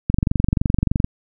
click train, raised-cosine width 5 ms, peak -4 dBFS, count 23, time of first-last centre 0.1-1.044 s, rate 23.3 Hz, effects none

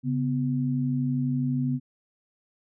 sine tone pair together, 138.33 / 250.5 Hz, C#3 / B3, -3 / +25 cents, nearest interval minor seventh, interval 1028 cents, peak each -26 dBFS, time 0.03-1.8 s, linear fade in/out 50 ms, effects none

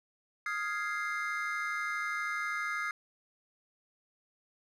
triangle chord, F minor seventh, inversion third, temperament equal, 1244.5 / 1396.9 / 1661.2 / 2093 Hz, Eb6 / F6 / Ab6 / C7, 0 / 0 / 0 / 0 cents, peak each -36 / -37 / -37 / -35 dBFS, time 0.46-2.91 s, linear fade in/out 2 ms, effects none

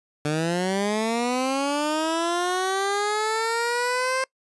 15% pulse linear sweep, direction up, 146.83 to 528 Hz, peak -16 dBFS, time 0.25-4.24 s, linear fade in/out 2 ms, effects noise-tail reverb RT60 0.1 s tail -24 dB re dry + resampled to 24000 Hz

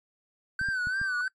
triangle tone with vibrato, 1523 Hz, F#6, 50 cents sharp, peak -25 dBFS, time 0.59-1.28 s, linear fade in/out 2 ms, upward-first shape sine, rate 3 Hz, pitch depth 76 cents each way
clicks, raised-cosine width 5 ms, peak -28 dBFS, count 4, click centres 0.614 / 0.687 / 0.871 / 1.015 s
sine tone with exponential growth, 1173 Hz, D6, 2 cents flat, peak -34 dBFS, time 0.75-1.21 s, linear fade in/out 1 ms, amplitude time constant 100 ms
effects noise-tail reverb RT60 0.1 s tail -23 dB re dry + MP3 48 kbps

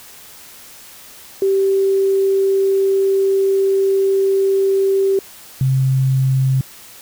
sine tone pair in turn, 389 / 132.39 Hz, G4 / C3, -13 / +21 cents, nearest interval octave + perfect fifth, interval 1866 cents, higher first, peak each -12 dBFS, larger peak neither, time 1.42-5.19 / 5.61-6.61 s, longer first, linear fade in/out 2 ms, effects white hiss -40 dBFS RMS until 7.01 s

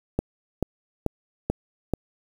click train, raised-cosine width 2 ms, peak -9 dBFS, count 5, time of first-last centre 0.19-1.937 s, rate 2.29 Hz, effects 7-bit

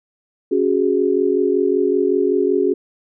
sine chord, C# suspended fourth, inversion none, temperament equal, 277.2 / 370 / 415.3 Hz, C#4 / F#4 / G#4, 0 / 0 / 0 cents, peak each -21 / -17 / -18 dBFS, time 0.51-2.74 s, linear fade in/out 10 ms, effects none

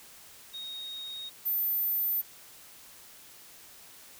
sine tone pair in turn, 3740 / 14076 Hz, A#7 / A9, +5 / 0 cents, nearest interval octave + major seventh, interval 2295 cents, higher second, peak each -37 / -25 dBFS, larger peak second, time 0.53-1.3 / 1.45-2.22 s, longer neither, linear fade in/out 20 ms, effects tanh soft clip ceiling -23 dBFS + white hiss -52 dBFS RMS until 4.19 s

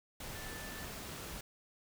sine tone in noise, 1760 Hz, A6, in tune, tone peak -50 dBFS, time 0.35-0.85 s, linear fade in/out 5 ms, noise pink, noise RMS -45 dBFS, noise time 0.2-1.41 s, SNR -8 dB, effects none

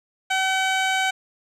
15% pulse tone with low-pass filter, 761 Hz, F#5, 48 cents sharp, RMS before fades -22 dBFS, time 0.3-1.11 s, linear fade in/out 10 ms, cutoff 7700 Hz, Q 0.65, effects none

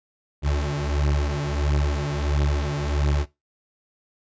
30% pulse beating tone pair, 71.6 / 73.1 Hz, D2 / D2, -43 / -7 cents, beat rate 1.5 Hz, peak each -22 / -21 dBFS, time 0.42-3.26 s, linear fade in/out 50 ms, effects noise-tail reverb RT60 0.2 s tail -19 dB re dry + resampled to 16000 Hz

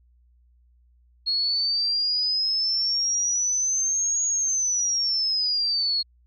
sine exponential two-way sweep, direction up then down, 4297 to 6700 to 4297 Hz, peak -21 dBFS, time 1.26-6.03 s, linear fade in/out 20 ms, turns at 4.25 s, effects added 60 Hz sine -56 dBFS peak until 6.26 s

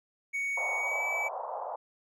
triangle tone with pitch glide, 2232 to 2296 Hz, C#7 to D7, +11 to -40 cents, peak -28 dBFS, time 0.33-1.29 s, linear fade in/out 20 ms, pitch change +49 cents, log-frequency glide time 0.76-1.03 s
white band-pass noise, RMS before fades -37 dBFS, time 0.57-1.76 s, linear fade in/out 5 ms, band 540 to 1000 Hz, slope 48 dB/octave
effects none

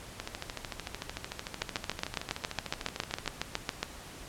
two click trains, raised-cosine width 0.2 ms, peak -18 / -12 dBFS, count 42 / 17, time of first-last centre 0.2-3.26 / 1.62-3.83 s, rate 13.4 / 7.24 Hz, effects pink hiss -47 dBFS RMS until 4.28 s + low-pass 11000 Hz 12 dB/octave

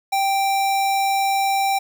square tone, 784 Hz, G5, in tune, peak -18 dBFS, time 0.12-1.79 s, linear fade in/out 10 ms, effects 8-bit

